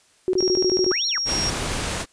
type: tone bursts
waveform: sine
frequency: 370 Hz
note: F#4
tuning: in tune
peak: -17 dBFS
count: 9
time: 0.28-0.917 s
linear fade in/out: 0 ms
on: 53 ms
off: 20 ms
type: tone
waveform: sine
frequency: 5588 Hz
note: F8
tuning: in tune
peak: -22 dBFS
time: 0.38-1.5 s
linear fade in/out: 5 ms
type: linear two-way sweep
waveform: sine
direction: up then down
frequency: 1132 to 4449 to 1132 Hz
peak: -25 dBFS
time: 0.91-1.18 s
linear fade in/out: 0 ms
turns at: 1.07 s
type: noise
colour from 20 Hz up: pink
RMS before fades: -26 dBFS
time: 1.25-2.06 s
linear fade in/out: 50 ms
effects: white hiss -58 dBFS RMS until 2.12 s + resampled to 22050 Hz